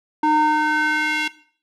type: tone with band-pass filter sweep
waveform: square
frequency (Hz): 305.7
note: D#4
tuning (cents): -30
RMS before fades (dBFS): -19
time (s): 0.23-1.28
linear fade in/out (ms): 5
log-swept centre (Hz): 770 to 2600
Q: 2.4
effects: noise-tail reverb RT60 0.5 s tail -17 dB re dry